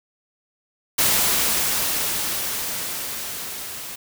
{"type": "noise with level ramp", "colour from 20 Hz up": "white", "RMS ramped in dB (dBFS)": [-18, -34], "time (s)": [0.98, 3.96], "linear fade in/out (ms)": 10, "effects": []}